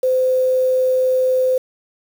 sine tone with quantisation, 514 Hz, C5, 31 cents flat, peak -13 dBFS, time 0.03-1.58 s, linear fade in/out 5 ms, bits 6, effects none

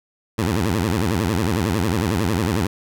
15% pulse tone with vibrato, 96.8 Hz, G2, 21 cents flat, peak -12 dBFS, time 0.38-2.67 s, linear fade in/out 5 ms, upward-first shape sine, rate 11 Hz, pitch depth 300 cents each way, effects none

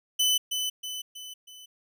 sawtooth tone with echo, 3011 Hz, F#7, 30 cents sharp, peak -18 dBFS, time 0.19-0.38 s, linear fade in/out 10 ms, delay 320 ms, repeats 4, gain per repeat -6 dB, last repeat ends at 1.66 s, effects none

